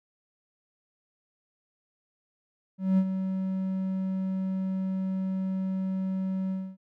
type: tone with ADSR envelope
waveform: triangle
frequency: 189.4 Hz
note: F#3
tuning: 41 cents sharp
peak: -16 dBFS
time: 2.78-6.77 s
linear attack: 200 ms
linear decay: 60 ms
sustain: -9 dB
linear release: 260 ms
effects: none